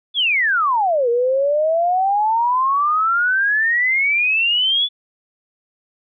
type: exponential two-way sweep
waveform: sine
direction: down then up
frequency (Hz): 3520 to 465.5 to 3475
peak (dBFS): -14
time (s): 0.14-4.89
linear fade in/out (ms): 50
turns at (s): 1.09
effects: none